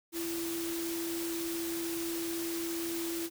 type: tone in noise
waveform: sine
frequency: 335.4 Hz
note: E4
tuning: 30 cents sharp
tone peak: -34 dBFS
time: 0.12-3.3 s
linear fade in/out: 50 ms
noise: white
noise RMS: -40 dBFS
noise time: 0.12-3.3 s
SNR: +3 dB
effects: none